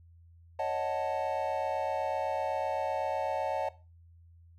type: chord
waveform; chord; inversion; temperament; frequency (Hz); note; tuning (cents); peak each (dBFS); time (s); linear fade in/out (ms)
triangle; D# half-diminished seventh; third; equal; 554.4 / 622.3 / 740 / 880; C#5 / D#5 / F#5 / A5; 0 / 0 / 0 / 0; -33; 0.59-3.69; 5
effects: noise-tail reverb RT60 0.3 s tail -17 dB re dry + added 84 Hz sine -54 dBFS peak until 4.58 s